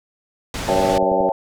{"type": "low-pass noise", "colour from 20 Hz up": "pink", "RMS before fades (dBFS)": -27, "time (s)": [0.54, 0.98], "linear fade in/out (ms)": 2, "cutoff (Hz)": 7500, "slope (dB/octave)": 12}
{"type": "chord", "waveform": "sine", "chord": "A dominant seventh", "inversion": "first", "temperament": "equal", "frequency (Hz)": [554.4, 659.3, 784, 880], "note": ["C#5", "E5", "G5", "A5"], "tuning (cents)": [0, 0, 0, 0], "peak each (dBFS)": [-21, -23, -22, -24], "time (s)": [0.68, 1.32], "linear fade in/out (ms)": 2}
{"type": "harmonic tone", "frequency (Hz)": 95.2, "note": "F#2", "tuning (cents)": 50, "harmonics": [2, 3, 4, 5, 6], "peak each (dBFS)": [-28, -27, -24, -24, -26], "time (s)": [0.69, 1.29], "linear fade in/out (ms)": 0}
{"type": "click train", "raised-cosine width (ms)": 2, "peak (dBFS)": -16, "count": 6, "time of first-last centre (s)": [0.76, 1.206], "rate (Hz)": 11.2}
{"effects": []}